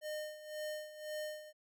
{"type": "tone with tremolo", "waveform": "square", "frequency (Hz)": 610, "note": "D#5", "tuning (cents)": -34, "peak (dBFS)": -39, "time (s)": [0.01, 1.53], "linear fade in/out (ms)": 50, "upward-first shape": "sine", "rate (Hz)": 1.9, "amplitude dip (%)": 75, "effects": []}